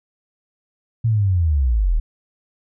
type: linear sweep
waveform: sine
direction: down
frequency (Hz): 117.2 to 34.65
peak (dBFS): -14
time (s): 1.04-2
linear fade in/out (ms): 10
effects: none